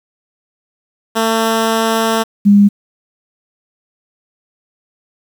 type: tone pair in turn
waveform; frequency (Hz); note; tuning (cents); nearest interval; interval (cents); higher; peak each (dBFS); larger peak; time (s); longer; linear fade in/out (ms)
10% pulse / sine; 224.5 / 202.8; A3 / G#3; +35 / -41; major second; 176; first; -4; neither; 1.15-2.24 / 2.45-2.69; first; 20
effects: 7-bit